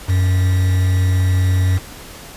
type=tone with quantisation; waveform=triangle; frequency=92.5 Hz; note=F#2; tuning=in tune; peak=-10 dBFS; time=0.08-1.79 s; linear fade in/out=20 ms; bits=5; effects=pink hiss -36 dBFS RMS until 2.36 s + resampled to 32000 Hz